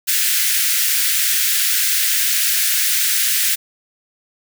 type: high-pass noise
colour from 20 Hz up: white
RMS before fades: -17 dBFS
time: 0.07-3.56 s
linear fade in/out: 20 ms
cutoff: 1500 Hz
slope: 48 dB/octave
effects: none